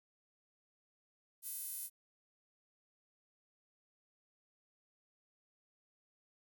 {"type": "tone with high-pass filter", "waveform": "sawtooth", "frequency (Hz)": 511, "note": "C5", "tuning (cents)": -41, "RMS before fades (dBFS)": -44, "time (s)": [1.42, 1.9], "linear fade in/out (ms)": 50, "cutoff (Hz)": 11000, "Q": 1.8, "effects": []}